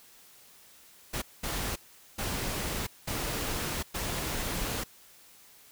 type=noise bursts at uneven times; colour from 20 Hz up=pink; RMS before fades=-33 dBFS; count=5; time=1.13-1.22 / 1.43-1.76 / 2.18-2.87 / 3.07-3.83 / 3.94-4.84 s; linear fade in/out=10 ms; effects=white hiss -56 dBFS RMS until 5.71 s